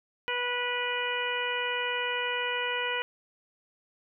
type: harmonic tone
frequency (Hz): 489.7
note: B4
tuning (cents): -15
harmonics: 1 / 2 / 3 / 4 / 5 / 6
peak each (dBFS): -35 / -35 / -35 / -35 / -35 / -35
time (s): 0.28-3.02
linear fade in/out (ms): 0
effects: none